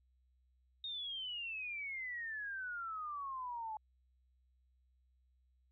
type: exponential sweep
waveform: sine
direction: down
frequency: 3729 to 852 Hz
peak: -40 dBFS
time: 0.84-3.77 s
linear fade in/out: 2 ms
effects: added 63 Hz sine -70 dBFS peak until 5.71 s

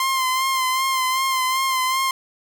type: tone with vibrato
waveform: sawtooth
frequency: 1046.5 Hz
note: C6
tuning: in tune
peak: -15 dBFS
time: 0-2.11 s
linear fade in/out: 2 ms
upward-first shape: sine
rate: 2.6 Hz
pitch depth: 35 cents each way
effects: none

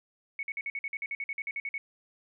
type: tone bursts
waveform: sine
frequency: 2217 Hz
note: C#7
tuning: in tune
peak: -31 dBFS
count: 16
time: 0.39-1.78 s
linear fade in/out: 2 ms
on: 40 ms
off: 50 ms
effects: none

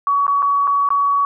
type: tone with dropouts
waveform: sine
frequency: 1129 Hz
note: C#6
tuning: 31 cents sharp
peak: -13 dBFS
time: 0.07-1.25 s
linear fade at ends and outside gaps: 1 ms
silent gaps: 0.267-0.279 / 0.422-0.427 / 0.672-0.676 / 0.889-0.904 s
effects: none

